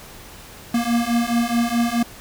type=beating tone pair; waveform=square; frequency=233.1 / 237.8 Hz; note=A#3 / A#3; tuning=0 / +35 cents; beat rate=4.7 Hz; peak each=-22 / -21 dBFS; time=0.74-2.03 s; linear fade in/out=5 ms; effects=pink hiss -41 dBFS RMS until 2.2 s